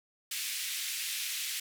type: band-pass noise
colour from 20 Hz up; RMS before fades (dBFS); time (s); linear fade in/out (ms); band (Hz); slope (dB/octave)
pink; -36; 0.31-1.6; 5; 2200 to 16000; 24
effects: none